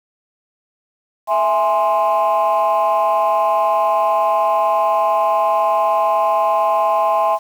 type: chord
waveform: sine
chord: E augmented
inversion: none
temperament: equal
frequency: 659.3 / 830.6 / 1046.5 Hz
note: E5 / G#5 / B#5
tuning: 0 / 0 / 0 cents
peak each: -16 dBFS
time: 1.27-7.39 s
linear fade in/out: 50 ms
effects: tanh soft clip ceiling -8 dBFS + 7-bit